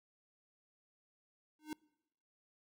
square tone with exponential growth, 306.3 Hz, D#4, 27 cents flat, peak -37 dBFS, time 1.59-1.73 s, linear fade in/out 2 ms, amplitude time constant 30 ms, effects noise-tail reverb RT60 0.9 s tail -25 dB re dry

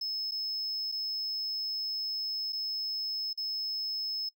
triangle tone with dropouts, 5200 Hz, E8, 24 cents flat, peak -31 dBFS, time 0.01-4.29 s, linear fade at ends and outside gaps 5 ms, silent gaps 0.311-0.318 / 0.917-0.922 / 2.524-2.529 / 3.331-3.375 s, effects noise-tail reverb RT60 0.1 s tail -20 dB re dry

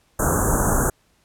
pink band-stop noise, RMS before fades -19 dBFS, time 0.19-0.9 s, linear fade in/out 5 ms, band 1600 to 6400 Hz, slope 96 dB/octave, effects pink hiss -62 dBFS RMS until 1.24 s + low-pass 12000 Hz 12 dB/octave

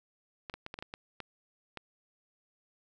clicks, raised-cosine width 0.3 ms, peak -24 dBFS, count 9, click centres 0.498 / 0.54 / 0.664 / 0.741 / 0.789 / 0.825 / 0.939 / 1.203 / 1.773 s, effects none

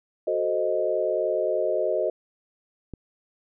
sine chord, F# diminished seventh, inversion none, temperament equal, 370 / 440 / 523.3 / 622.3 Hz, F#4 / A4 / C5 / Eb5, 0 / 0 / 0 / 0 cents, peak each -29 / -29 / -28 / -25 dBFS, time 0.27-2.1 s, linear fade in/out 5 ms
click, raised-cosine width 3 ms, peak -23 dBFS, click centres 2.937 s
effects none

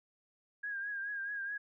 sine tone with vibrato, 1628 Hz, G#6, 35 cents flat, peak -36 dBFS, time 0.63-1.58 s, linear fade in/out 10 ms, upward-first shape triangle, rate 4.7 Hz, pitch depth 62 cents each way, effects none

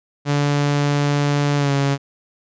sawtooth tone with pitch glide, 144.3 to 139.63 Hz, D3 to C#3, -30 to +13 cents, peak -12 dBFS, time 0.25-1.98 s, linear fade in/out 50 ms, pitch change -57 cents, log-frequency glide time 1.57-1.72 s, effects resampled to 16000 Hz

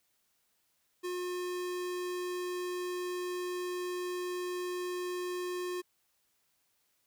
square tone, 359.2 Hz, F4, 49 cents sharp, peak -35 dBFS, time 1.03-5.82 s, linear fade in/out 20 ms, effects white hiss -75 dBFS RMS until 7.06 s

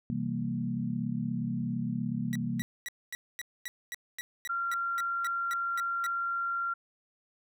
sine chord, C dominant seventh, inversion none, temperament equal with one note detuned, 128.71 / 164.81 / 196 / 233.1 Hz, C3 / E3 / G3 / Bb3, -28 / 0 / 0 / 0 cents, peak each -36 / -37 / -36 / -33 dBFS, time 0.1-2.62 s, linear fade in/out 0 ms
sawtooth tone bursts, 1940 Hz, B6, 31 cents flat, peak -32 dBFS, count 15, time 2.33-6.065 s, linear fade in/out 0 ms, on 25 ms, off 240 ms
sine tone, 1379 Hz, F6, 22 cents flat, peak -29 dBFS, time 4.49-6.74 s, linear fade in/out 10 ms
effects none

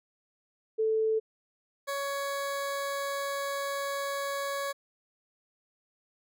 sine / 20% pulse tone pair in turn, 440 / 558.7 Hz, A4 / C#5, 0 / +13 cents, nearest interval major third, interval 413 cents, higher second, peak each -24 / -26 dBFS, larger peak first, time 0.78-1.2 / 1.87-4.73 s, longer second, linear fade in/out 20 ms, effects none

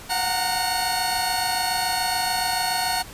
sawtooth tone cluster, 722 / 749 / 923 / 4382 Hz, F#5 / F#5 / A#5 / C#8, -43 / +21 / -17 / -21 cents, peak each -24 dBFS, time 0.09-3.03 s, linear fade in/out 20 ms, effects pink hiss -41 dBFS RMS until 3.13 s + resampled to 32000 Hz

